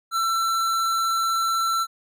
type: tone with hard clipping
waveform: sine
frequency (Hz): 1342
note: E6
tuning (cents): +31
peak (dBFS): -22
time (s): 0.11-1.87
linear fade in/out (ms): 50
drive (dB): 18
effects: none